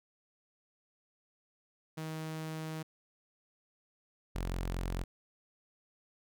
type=tone pair in turn; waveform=sawtooth; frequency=158.2 / 44.39 Hz; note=D#3 / F1; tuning=+29 / +29 cents; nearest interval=octave + minor seventh; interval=2200 cents; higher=first; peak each=-34 / -30 dBFS; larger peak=second; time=1.97-2.83 / 4.35-5.04 s; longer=first; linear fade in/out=10 ms; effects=none